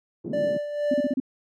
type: band-pass noise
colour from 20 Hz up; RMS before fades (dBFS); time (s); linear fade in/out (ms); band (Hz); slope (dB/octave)
white; -33; 0.24-0.58; 10; 160 to 320; 24
type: tone with tremolo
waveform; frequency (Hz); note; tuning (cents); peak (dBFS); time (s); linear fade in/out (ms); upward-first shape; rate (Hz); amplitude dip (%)
triangle; 587.3; D5; 0; -19; 0.33-1.14; 5; sine; 2.1; 65
type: tone bursts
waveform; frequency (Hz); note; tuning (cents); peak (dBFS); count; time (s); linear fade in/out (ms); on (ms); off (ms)
sine; 261.6; C4; 0; -21; 5; 0.91-1.201; 5; 31; 34
effects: none